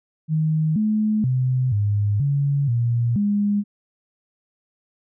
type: tone with pitch steps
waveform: sine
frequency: 156.6 / 214.4 / 128.1 / 102.9 / 141.3 / 118.4 / 204.6 Hz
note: D#3 / A3 / C3 / G#2 / C#3 / A#2 / G#3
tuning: +11 / -45 / -36 / -16 / +34 / +27 / -26 cents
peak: -17 dBFS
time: 0.28-3.64 s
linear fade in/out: 50 ms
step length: 480 ms
effects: none